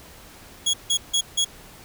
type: tone bursts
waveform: 25% pulse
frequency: 3332 Hz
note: G#7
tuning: 5 cents sharp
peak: -15 dBFS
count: 4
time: 0.66-1.448 s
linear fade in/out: 10 ms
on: 77 ms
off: 160 ms
effects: pink hiss -46 dBFS RMS until 1.84 s